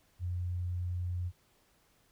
sine tone, 89 Hz, F2, 33 cents sharp, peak -32 dBFS, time 0.19-1.32 s, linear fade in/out 50 ms, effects pink hiss -69 dBFS RMS until 2.11 s

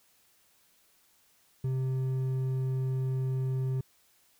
sine tone with hard clipping, 130.81 Hz, C3, in tune, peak -29 dBFS, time 1.64-3.81 s, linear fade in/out 5 ms, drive 5 dB, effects white hiss -66 dBFS RMS until 4.39 s

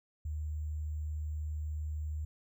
sine tone with sample-and-hold, 76.4 Hz, D#2, 31 cents flat, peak -34 dBFS, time 0.25-2.25 s, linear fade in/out 5 ms, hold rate 7350 Hz, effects none

